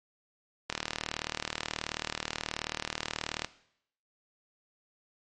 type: click train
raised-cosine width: 0.2 ms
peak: -13 dBFS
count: 107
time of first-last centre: 0.7-3.446 s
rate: 38.6 Hz
effects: noise-tail reverb RT60 0.7 s tail -17 dB re dry + MP3 48 kbps